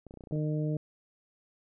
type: clicks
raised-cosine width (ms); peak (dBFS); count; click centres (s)
2; -33; 9; 0.067 / 0.109 / 0.14 / 0.173 / 0.208 / 0.238 / 0.272 / 0.311 / 0.358
type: harmonic tone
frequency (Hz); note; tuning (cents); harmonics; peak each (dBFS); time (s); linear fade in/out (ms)
152.5; D#3; -34; 1 / 2 / 3 / 4; -29 / -35 / -39 / -41; 0.32-0.77; 2
effects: none